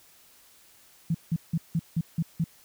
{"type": "tone bursts", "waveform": "sine", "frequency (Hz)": 164.81, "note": "E3", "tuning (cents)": 0, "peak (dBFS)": -22, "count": 7, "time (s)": [1.1, 2.442], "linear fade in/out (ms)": 5, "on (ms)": 46, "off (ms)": 170, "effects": ["white hiss -57 dBFS RMS until 2.64 s"]}